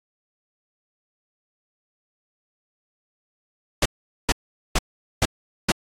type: noise bursts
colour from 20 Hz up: pink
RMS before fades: -18 dBFS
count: 5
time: 3.82-5.72 s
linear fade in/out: 5 ms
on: 36 ms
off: 430 ms
effects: low-pass 9000 Hz 12 dB/octave + AAC 64 kbps